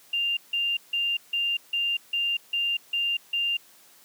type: tone bursts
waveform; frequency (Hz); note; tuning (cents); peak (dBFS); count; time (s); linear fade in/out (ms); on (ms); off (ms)
sine; 2794; F7; 0; -23; 9; 0.13-3.57; 5; 240; 160
effects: white hiss -55 dBFS RMS until 4.04 s + high-pass 150 Hz 12 dB/octave